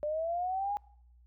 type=linear sweep; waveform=sine; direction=up; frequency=588 to 830.6 Hz; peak=-30 dBFS; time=0.03-0.77 s; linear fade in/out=0 ms; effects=noise-tail reverb RT60 0.7 s tail -25 dB re dry + added 60 Hz sine -57 dBFS peak until 1.26 s